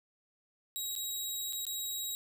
15% pulse tone with dropouts, 3829 Hz, A#7, 46 cents sharp, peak -28 dBFS, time 0.76-2.15 s, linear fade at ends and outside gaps 0 ms, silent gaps 0.953-0.962 / 1.525-1.531 / 1.652-1.667 s, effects 11-bit

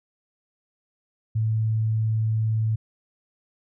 sine tone, 110.3 Hz, A2, 5 cents sharp, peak -20 dBFS, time 1.35-2.76 s, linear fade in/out 10 ms, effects none

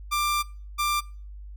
sawtooth tone pair in turn, 1185 / 1185 Hz, D6 / D6, +15 / +15 cents, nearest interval unison, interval 0 cents, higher neither, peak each -19 dBFS, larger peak neither, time 0.11-0.43 / 0.78-1.01 s, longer first, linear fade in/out 20 ms, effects noise-tail reverb RT60 0.4 s tail -23 dB re dry + added 50 Hz sine -38 dBFS peak until 1.56 s

